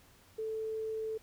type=tone; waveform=sine; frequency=440 Hz; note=A4; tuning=in tune; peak=-34 dBFS; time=0.38-1.18 s; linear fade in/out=10 ms; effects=added 94 Hz sine -68 dBFS peak until 1.22 s + pink hiss -62 dBFS RMS until 1.22 s